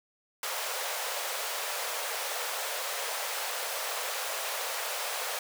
pink high-pass noise, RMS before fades -34 dBFS, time 0.43-5.39 s, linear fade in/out 2 ms, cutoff 480 Hz, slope 48 dB/octave, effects none

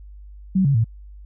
sine tone with pitch steps, 189.3 / 139.6 / 112.7 Hz, F#3 / C#3 / A2, +40 / +13 / +42 cents, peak -14 dBFS, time 0.55-0.844 s, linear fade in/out 10 ms, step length 98 ms, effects added 50 Hz sine -38 dBFS peak until 1.25 s

